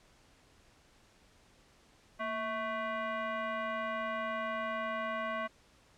sine tone with frequency modulation, 230 Hz, A#3, 23 cents flat, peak -33 dBFS, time 2.19-5.48 s, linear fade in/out 20 ms, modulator 880 Hz, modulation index 1.9, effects pink hiss -64 dBFS RMS until 5.97 s + low-pass 8000 Hz 12 dB/octave

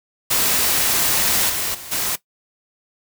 white noise with level steps, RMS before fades -18 / -23 / -35 / -22 dBFS, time 0.3-2.16 s, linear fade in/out 10 ms, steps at 1.49 / 1.74 / 1.91 s, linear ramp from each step 10 ms, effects noise-tail reverb RT60 0.1 s tail -17 dB re dry

